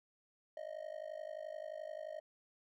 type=tone with amplitude modulation; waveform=triangle; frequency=622.3 Hz; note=D#5; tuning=in tune; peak=-37 dBFS; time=0.57-2.2 s; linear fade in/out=2 ms; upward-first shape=sine; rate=51.5 Hz; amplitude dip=95%; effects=none